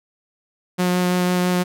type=tone with vibrato; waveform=sawtooth; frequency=180 Hz; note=F#3; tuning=47 cents flat; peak=-13 dBFS; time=0.78-1.64 s; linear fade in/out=20 ms; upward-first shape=sine; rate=6 Hz; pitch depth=9 cents each way; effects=none